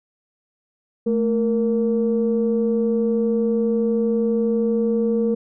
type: tone pair together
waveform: sine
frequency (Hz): 220 / 466.2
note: A3 / A#4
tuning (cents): 0 / 0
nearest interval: octave + minor second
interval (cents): 1300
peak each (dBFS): -19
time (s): 1.06-5.35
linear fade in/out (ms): 10
effects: tanh soft clip ceiling -10 dBFS